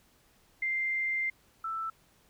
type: tone pair in turn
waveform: sine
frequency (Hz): 2093 / 1324.3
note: C7 / E6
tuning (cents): 0 / +8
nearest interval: minor sixth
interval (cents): 792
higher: first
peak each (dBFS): -28 / -32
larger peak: first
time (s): 0.62-1.3 / 1.64-1.9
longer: first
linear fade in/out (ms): 5
effects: pink hiss -65 dBFS RMS until 2.29 s